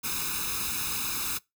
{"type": "noise with comb filter", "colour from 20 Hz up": "white", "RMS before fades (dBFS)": -31, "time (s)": [0.03, 1.39], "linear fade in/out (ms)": 20, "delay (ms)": 0.78, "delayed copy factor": 0.95, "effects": ["noise-tail reverb RT60 0.2 s tail -23 dB re dry"]}